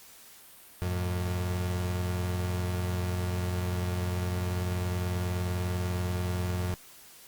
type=tone pair together; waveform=35% pulse; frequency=89.76 / 110 Hz; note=F2 / A2; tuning=+48 / 0 cents; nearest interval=major third; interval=352 cents; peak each=-27 / -37 dBFS; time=0.82-6.74 s; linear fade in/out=0 ms; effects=white hiss -52 dBFS RMS until 7.27 s + Opus 48 kbps